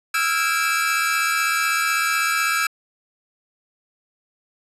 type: tone cluster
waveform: 45% pulse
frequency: 1310 / 1386 / 1636 / 2330 / 2616 Hz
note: E6 / F6 / G#6 / D7 / E7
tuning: -11 / -14 / -26 / -14 / -14 cents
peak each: -24 / -26 / -24 / -26 / -28 dBFS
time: 0.14-2.67 s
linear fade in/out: 5 ms
effects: resampled to 32000 Hz